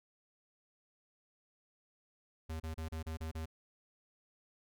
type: tone bursts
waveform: square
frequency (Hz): 80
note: D#2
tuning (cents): +49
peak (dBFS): -39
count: 7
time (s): 2.49-3.458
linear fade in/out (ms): 10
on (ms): 110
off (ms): 33
effects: none